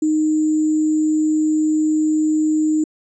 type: tone with sample-and-hold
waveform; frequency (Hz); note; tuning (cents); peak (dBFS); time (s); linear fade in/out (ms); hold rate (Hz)
sine; 309.1; D#4; -11; -14; 0.02-2.84; 5; 7350
effects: resampled to 22050 Hz